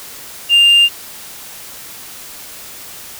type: tone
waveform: sine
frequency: 2800 Hz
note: F7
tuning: 4 cents sharp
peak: -3 dBFS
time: 0.49-0.89 s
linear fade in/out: 50 ms
effects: tanh soft clip ceiling -5 dBFS + white hiss -33 dBFS RMS until 3.19 s